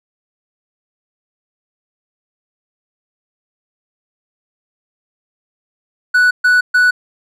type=tone bursts; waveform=triangle; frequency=1480 Hz; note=F#6; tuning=in tune; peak=-6 dBFS; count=3; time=6.14-6.91 s; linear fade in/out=10 ms; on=170 ms; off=130 ms; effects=resampled to 32000 Hz